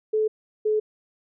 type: tone pair in turn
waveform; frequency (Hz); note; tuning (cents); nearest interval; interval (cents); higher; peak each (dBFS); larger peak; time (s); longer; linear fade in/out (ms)
sine; 432.7 / 428.5; A4 / A4; -29 / -46; unison; 17; first; -19; neither; 0.13-0.28 / 0.65-0.8; neither; 10
effects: none